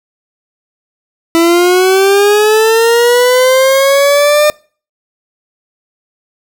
40% pulse linear sweep, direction up, 329.6 to 604 Hz, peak -5 dBFS, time 1.35-4.5 s, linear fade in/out 0 ms, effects noise-tail reverb RT60 0.4 s tail -24 dB re dry

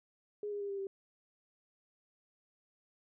sine tone with pitch steps, 415.3 / 408.9 / 402.5 / 396.3 / 390.2 Hz, G#4 / G#4 / G4 / G4 / G4, 0 / -27 / +46 / +19 / -8 cents, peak -36 dBFS, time 0.43-0.87 s, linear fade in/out 2 ms, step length 88 ms, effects none

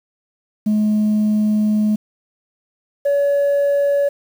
sine tone pair in turn, 212.4 / 567 Hz, G#3 / C#5, +39 / +39 cents, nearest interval octave + perfect fourth, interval 1700 cents, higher second, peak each -11 dBFS, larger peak neither, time 0.66-1.96 / 3.05-4.09 s, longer first, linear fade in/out 10 ms, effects tanh soft clip ceiling -12 dBFS + 7-bit

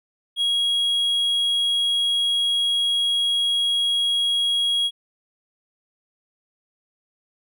triangle tone, 3300 Hz, G#7, 12 cents flat, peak -17 dBFS, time 0.36-4.91 s, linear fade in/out 50 ms, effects none

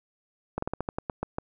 slowing click train, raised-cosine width 1 ms, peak -15 dBFS, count 10, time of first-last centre 0.58-1.385 s, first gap 44 ms, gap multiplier 1.17, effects none

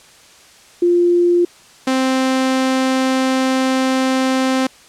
sine / sawtooth tone pair in turn, 349.2 / 261.6 Hz, F4 / C4, 0 / 0 cents, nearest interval perfect fourth, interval 500 cents, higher first, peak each -10 dBFS, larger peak neither, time 0.82-1.45 / 1.87-4.67 s, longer second, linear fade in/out 5 ms, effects white hiss -45 dBFS RMS until 4.88 s + low-pass 8000 Hz 12 dB/octave

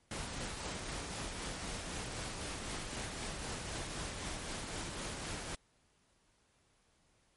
pink noise with tremolo, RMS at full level -40 dBFS, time 0.11-5.55 s, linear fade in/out 2 ms, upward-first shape triangle, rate 3.9 Hz, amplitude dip 35%, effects pink hiss -72 dBFS RMS until 7.36 s + MP3 48 kbps

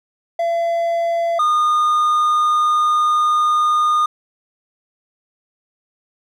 triangle tone pair in turn, 677 / 1222.1 Hz, E5 / D#6, +46 / -31 cents, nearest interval minor seventh, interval 1023 cents, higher second, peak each -14 / -11 dBFS, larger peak second, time 0.39-1.39 / 1.39-4.06 s, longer second, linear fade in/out 5 ms, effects none

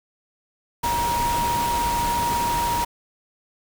sine tone in noise, 947 Hz, A#5, 27 cents sharp, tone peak -21 dBFS, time 0.83-2.85 s, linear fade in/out 10 ms, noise pink, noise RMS -28 dBFS, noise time 0.83-2.85 s, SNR +4 dB, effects none

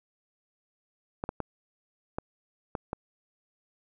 clicks, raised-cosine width 1 ms, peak -17 dBFS, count 6, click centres 1.239 / 1.291 / 1.403 / 2.185 / 2.752 / 2.931 s, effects none

